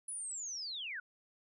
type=linear sweep; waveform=sine; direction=down; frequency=10190 to 1400 Hz; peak=-39 dBFS; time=0.08-1 s; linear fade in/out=5 ms; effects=none